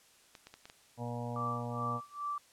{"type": "clicks", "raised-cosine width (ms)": 0.2, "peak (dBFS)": -32, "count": 5, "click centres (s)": [0.352, 0.47, 0.54, 0.655, 0.699]}
{"type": "harmonic tone", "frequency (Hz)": 120, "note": "B2", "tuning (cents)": -49, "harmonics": [1, 2, 4, 5, 6, 7, 8], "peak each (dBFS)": [-39, -42, -45, -46, -47, -47, -48], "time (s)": [0.97, 2.01], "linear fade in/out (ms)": 50}
{"type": "tone with tremolo", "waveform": "sine", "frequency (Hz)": 1166, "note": "D6", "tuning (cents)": -13, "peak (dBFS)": -33, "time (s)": [1.36, 2.38], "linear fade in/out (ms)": 2, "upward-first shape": "sine", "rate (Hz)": 2.4, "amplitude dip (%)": 95}
{"effects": ["white hiss -63 dBFS RMS until 2.52 s", "low-pass 10000 Hz 12 dB/octave"]}